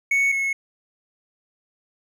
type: tone pair in turn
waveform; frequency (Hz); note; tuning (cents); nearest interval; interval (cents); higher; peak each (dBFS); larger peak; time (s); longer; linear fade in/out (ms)
triangle; 2217 / 2186; C#7 / C#7; 0 / -25; unison; 25; first; -15 / -19; first; 0.11-0.32 / 0.32-0.53; neither; 5
effects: none